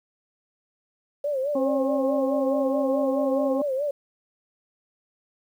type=tone with vibrato; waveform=sine; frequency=554 Hz; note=C#5; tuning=1 cent flat; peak=-23 dBFS; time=1.24-3.91 s; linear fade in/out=5 ms; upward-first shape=sine; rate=4.7 Hz; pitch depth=120 cents each way
type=harmonic tone; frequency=269.1 Hz; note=C4; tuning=49 cents sharp; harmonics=1 / 2 / 3 / 4; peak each=-25 / -31 / -35 / -37 dBFS; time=1.55-3.62 s; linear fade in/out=5 ms
effects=9-bit